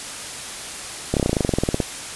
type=slowing click train; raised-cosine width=2 ms; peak=-5 dBFS; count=17; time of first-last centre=1.14-1.802 s; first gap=28 ms; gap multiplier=1.05; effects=white hiss -32 dBFS RMS until 2.15 s + resampled to 24000 Hz